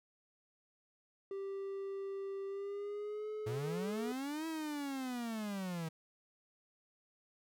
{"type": "tone with pitch glide", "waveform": "triangle", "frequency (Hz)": [392, 427.5], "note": ["G4", "A4"], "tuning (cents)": [0, -50], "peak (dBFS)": -37, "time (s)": [1.31, 4.12], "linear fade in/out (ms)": 2, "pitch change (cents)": 150, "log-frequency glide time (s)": [2.47, 3.29]}
{"type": "linear two-way sweep", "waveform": "45% pulse", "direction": "up then down", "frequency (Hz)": [110, 326.3, 157.6], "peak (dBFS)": -38, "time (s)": [3.46, 5.89], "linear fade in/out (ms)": 10, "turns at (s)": 4.47}
{"effects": []}